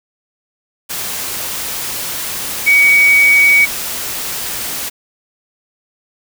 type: tone in noise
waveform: sine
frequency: 2256 Hz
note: C#7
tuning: 30 cents sharp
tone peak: -6 dBFS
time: 2.66-3.66 s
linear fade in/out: 20 ms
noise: white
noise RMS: -22 dBFS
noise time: 0.89-4.9 s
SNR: +13 dB
effects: none